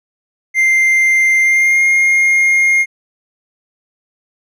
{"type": "tone with pitch glide", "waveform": "triangle", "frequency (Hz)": [2093, 2131], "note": ["C7", "C7"], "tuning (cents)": [0, 31], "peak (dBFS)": -7, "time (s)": [0.54, 2.86], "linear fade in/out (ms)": 50, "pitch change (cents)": 31, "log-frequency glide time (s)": [1.41, 1.83], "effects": []}